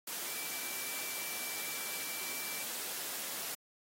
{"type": "tone in noise", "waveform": "sine", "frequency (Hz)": 2330, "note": "D7", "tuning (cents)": -14, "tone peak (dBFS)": -47, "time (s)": [0.27, 2.64], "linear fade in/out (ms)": 5, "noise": "white", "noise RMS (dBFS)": -40, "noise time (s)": [0.07, 3.55], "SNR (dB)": -10, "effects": ["high-pass 200 Hz 12 dB/octave", "AAC 48 kbps"]}